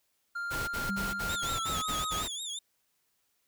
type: tone with pitch glide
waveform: triangle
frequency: 1396.9 to 1259 Hz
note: F6 to D#6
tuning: 0 to +20 cents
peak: -31 dBFS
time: 0.35-2.23 s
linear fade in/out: 10 ms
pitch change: -180 cents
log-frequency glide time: 1.4-1.87 s
type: noise bursts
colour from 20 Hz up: pink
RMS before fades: -37 dBFS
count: 8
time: 0.5-2.283 s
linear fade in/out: 20 ms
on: 180 ms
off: 49 ms
type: tone with exponential decay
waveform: sine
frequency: 196 Hz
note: G3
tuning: in tune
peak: -30 dBFS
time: 0.89-1.72 s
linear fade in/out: 2 ms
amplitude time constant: 180 ms
type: tone with vibrato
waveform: 25% pulse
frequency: 3520 Hz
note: A7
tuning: in tune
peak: -31 dBFS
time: 1.29-2.59 s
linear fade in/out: 5 ms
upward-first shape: triangle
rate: 5.5 Hz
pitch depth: 140 cents each way
effects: white hiss -75 dBFS RMS until 3.47 s